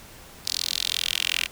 10% pulse tone with high-pass filter sweep, 42.64 Hz, F1, 41 cents flat, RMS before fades -27 dBFS, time 0.45-1.47 s, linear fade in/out 20 ms, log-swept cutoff 4600 to 2600 Hz, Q 3.3, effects pink hiss -46 dBFS RMS until 1.51 s

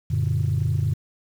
sine chord, Gb augmented, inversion none, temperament just, 92.5 / 115.62 / 144.53 Hz, Gb2 / Bb2 / D3, 0 / -14 / -27 cents, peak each -23 dBFS, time 0.1-0.94 s, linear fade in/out 10 ms, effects tanh soft clip ceiling -14 dBFS + 8-bit

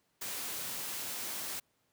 white noise, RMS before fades -39 dBFS, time 0.21-1.6 s, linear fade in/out 10 ms, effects pink hiss -75 dBFS RMS until 1.92 s + high-pass 100 Hz 12 dB/octave

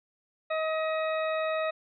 harmonic tone, 633 Hz, D#5, 30 cents sharp, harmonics 1 / 2 / 3 / 4 / 6, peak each -28 / -34 / -38 / -39 / -44 dBFS, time 0.5-1.71 s, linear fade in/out 10 ms, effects none

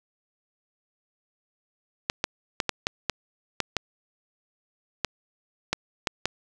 clicks, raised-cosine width 0.2 ms, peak -6 dBFS, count 12, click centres 2.099 / 2.241 / 2.602 / 2.693 / 2.869 / 3.097 / 3.603 / 3.767 / 5.047 / 5.73 / 6.072 / 6.256 s, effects none

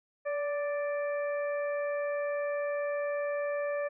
harmonic tone with a mistuned harmonic, 587.3 Hz, D5, in tune, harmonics 1 / 2 / 3 / 4, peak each -30 / -42 / -41 / -47 dBFS, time 0.25-3.89 s, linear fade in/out 20 ms, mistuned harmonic 1, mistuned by -29 cents, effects none

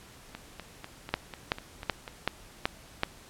two click trains, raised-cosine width 0.3 ms, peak -9 / -23 dBFS, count 6 / 8, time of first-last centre 1.14-3.034 / 0.35-2.078 s, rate 2.64 / 4.05 Hz, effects pink hiss -52 dBFS RMS until 3.29 s + low-pass 12000 Hz 12 dB/octave

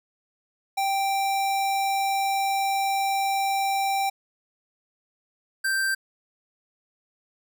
square tone pair in turn, 784 / 1568 Hz, G5 / G6, 0 / 0 cents, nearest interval octave, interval 1200 cents, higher second, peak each -23 dBFS, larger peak neither, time 0.77-4.1 / 5.64-5.95 s, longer first, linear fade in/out 10 ms, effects none

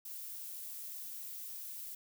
violet noise, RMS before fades -45 dBFS, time 0.05-1.95 s, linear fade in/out 5 ms, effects none

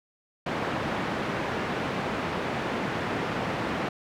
pink band-pass noise, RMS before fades -30 dBFS, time 0.46-3.89 s, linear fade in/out 5 ms, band 150 to 2100 Hz, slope 12 dB/octave, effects none

